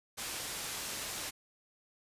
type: low-pass noise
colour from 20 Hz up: white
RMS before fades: -40 dBFS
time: 0.17-1.31 s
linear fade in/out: 20 ms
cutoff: 9700 Hz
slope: 12 dB/octave
effects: resampled to 32000 Hz